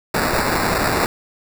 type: noise with sample-and-hold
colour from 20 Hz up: blue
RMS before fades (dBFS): -19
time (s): 0.14-1.06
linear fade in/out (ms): 2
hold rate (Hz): 3150
effects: none